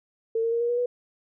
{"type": "tone with pitch steps", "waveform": "sine", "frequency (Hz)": [451.6, 459, 466.4, 474.1, 481.8, 489.6], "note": ["A4", "A#4", "A#4", "A#4", "B4", "B4"], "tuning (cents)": [45, -27, 1, 29, -43, -15], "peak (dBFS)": -22, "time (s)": [0.35, 0.86], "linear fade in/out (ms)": 5, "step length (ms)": 85, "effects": []}